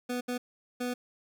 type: tone bursts at uneven times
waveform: 25% pulse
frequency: 246.9 Hz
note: B3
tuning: in tune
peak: -27 dBFS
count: 3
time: 0.09-0.21 / 0.28-0.38 / 0.8-0.94 s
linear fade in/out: 10 ms
effects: none